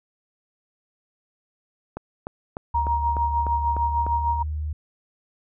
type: click train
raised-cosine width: 1 ms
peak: -17 dBFS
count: 8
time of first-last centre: 1.97-4.066 s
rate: 3.34 Hz
type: tone with pitch glide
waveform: sine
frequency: 73.5 to 76 Hz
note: D2 to D#2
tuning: +2 to -40 cents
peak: -25 dBFS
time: 2.74-4.73 s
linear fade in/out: 5 ms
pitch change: +58 cents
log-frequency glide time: 3.69-4.38 s
type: tone with tremolo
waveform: sine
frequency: 941 Hz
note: A#5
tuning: 16 cents sharp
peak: -19 dBFS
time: 2.74-4.43 s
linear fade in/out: 10 ms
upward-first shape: sine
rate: 6.6 Hz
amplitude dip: 55%
effects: none